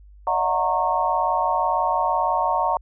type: tone cluster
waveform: sine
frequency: 585 / 643 / 729 / 922 / 1093 Hz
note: D5 / E5 / F#5 / A#5 / C#6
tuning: -7 / -43 / -26 / -19 / -25 cents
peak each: -29 / -29 / -24 / -22 / -25 dBFS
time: 0.27-2.77 s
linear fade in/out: 2 ms
effects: added 50 Hz sine -44 dBFS peak until 2.81 s